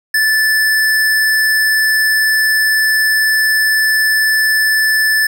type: tone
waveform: square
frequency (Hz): 1749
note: A6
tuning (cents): -11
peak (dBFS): -11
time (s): 0.14-5.27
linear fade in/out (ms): 5
effects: none